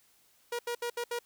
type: tone bursts at uneven times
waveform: sawtooth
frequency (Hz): 477.2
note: A#4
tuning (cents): +41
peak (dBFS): -28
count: 5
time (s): 0.52-0.59 / 0.67-0.75 / 0.82-0.9 / 0.97-1.04 / 1.11-1.19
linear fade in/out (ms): 5
effects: white hiss -66 dBFS RMS until 1.25 s